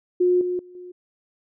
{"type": "tone with level steps", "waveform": "sine", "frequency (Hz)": 359.5, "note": "F#4", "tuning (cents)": -50, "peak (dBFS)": [-15, -22, -42, -36], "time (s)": [0.2, 0.92], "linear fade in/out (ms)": 10, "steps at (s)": [0.41, 0.59, 0.75], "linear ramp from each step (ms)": 2, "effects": []}